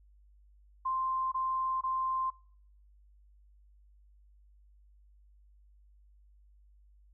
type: tone bursts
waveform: sine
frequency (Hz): 1046.5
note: C6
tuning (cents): 0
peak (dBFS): -29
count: 3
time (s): 0.85-2.304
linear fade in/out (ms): 10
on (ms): 470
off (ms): 22
effects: noise-tail reverb RT60 0.6 s tail -24 dB re dry + added 50 Hz sine -58 dBFS peak until 7.13 s